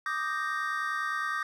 triangle chord, Eb major seventh, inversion third, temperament equal with one note detuned, 1174.7 / 1244.5 / 1568 / 1858.2 Hz, D6 / Eb6 / G6 / Bb6, 0 / 0 / 0 / -6 cents, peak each -33 dBFS, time 0.06-1.43 s, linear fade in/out 2 ms, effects none

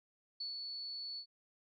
sine tone with ADSR envelope, 4435 Hz, C#8, in tune, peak -38 dBFS, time 0.4-1.26 s, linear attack 7 ms, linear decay 130 ms, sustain -3 dB, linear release 78 ms, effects none

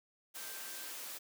sine tone in noise, 1568 Hz, G6, in tune, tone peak -55 dBFS, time 0.36-0.91 s, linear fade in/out 20 ms, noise white, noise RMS -45 dBFS, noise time 0.34-1.19 s, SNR -13 dB, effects high-pass 300 Hz 12 dB/octave

